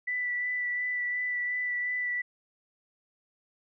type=tone with vibrato; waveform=sine; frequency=1975.5 Hz; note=B6; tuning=in tune; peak=-28 dBFS; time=0.07-2.22 s; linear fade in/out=10 ms; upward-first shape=sine; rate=2.8 Hz; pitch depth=14 cents each way; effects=none